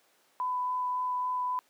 sine tone with vibrato, 1000 Hz, B5, 21 cents sharp, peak -28 dBFS, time 0.4-1.59 s, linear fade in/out 0 ms, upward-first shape sine, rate 3.6 Hz, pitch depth 8 cents each way, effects pink hiss -66 dBFS RMS until 1.69 s + high-pass 400 Hz 12 dB/octave

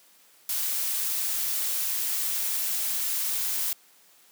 blue noise, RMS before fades -28 dBFS, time 0.49-3.73 s, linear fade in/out 2 ms, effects white hiss -58 dBFS RMS until 4.31 s + high-pass 200 Hz 12 dB/octave

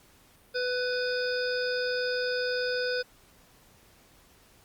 harmonic tone with a mistuned harmonic, 497.6 Hz, B4, 13 cents sharp, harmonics 1 / 3 / 5 / 7 / 9 / 10, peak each -29 / -32 / -43 / -44 / -42 / -36 dBFS, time 0.54-3.03 s, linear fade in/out 20 ms, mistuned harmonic 7, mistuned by +48 cents, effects pink hiss -59 dBFS RMS until 4.64 s + Opus 48 kbps

